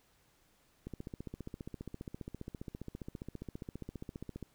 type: click train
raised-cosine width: 3 ms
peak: -29 dBFS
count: 54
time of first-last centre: 0.87-4.427 s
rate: 14.9 Hz
effects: pink hiss -70 dBFS RMS until 4.54 s